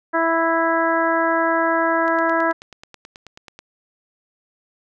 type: harmonic tone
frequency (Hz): 329.6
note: E4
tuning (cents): 0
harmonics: 1 / 2 / 3 / 4 / 5 / 6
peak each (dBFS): -23 / -21 / -22 / -24 / -23 / -32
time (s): 0.13-2.53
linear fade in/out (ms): 20
type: click train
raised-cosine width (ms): 0.2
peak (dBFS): -22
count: 15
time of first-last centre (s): 2.08-3.59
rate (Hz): 9.27
effects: none